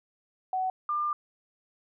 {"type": "tone pair in turn", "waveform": "sine", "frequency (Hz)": [749, 1197.9], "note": ["F#5", "D6"], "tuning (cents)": [21, 34], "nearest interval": "minor sixth", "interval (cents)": 813, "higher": "second", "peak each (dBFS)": -26, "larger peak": "neither", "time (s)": [[0.53, 0.7], [0.89, 1.13]], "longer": "second", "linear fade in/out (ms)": 2, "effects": []}